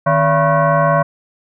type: tone with frequency modulation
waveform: sine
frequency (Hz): 260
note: C4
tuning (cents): -11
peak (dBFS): -10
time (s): 0.06-1.03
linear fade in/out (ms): 10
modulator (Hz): 416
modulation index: 2.6
effects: none